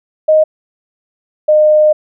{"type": "tone pair in turn", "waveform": "sine", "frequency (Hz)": [622.3, 610.6], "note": ["D#5", "D#5"], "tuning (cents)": [0, -33], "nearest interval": "unison", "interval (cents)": 33, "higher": "first", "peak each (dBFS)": -5, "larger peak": "neither", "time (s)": [[0.28, 0.44], [1.48, 1.93]], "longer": "second", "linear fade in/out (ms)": 10, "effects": []}